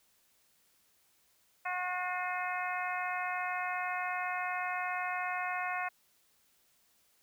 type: harmonic tone with a mistuned harmonic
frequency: 362.8 Hz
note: F#4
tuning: 34 cents flat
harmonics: 2 / 3 / 4 / 5 / 6 / 7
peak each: -37 / -39 / -40 / -41 / -42 / -42 dBFS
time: 1.65-5.89 s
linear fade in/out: 10 ms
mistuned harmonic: 6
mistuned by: -42 cents
effects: white hiss -70 dBFS RMS until 7.22 s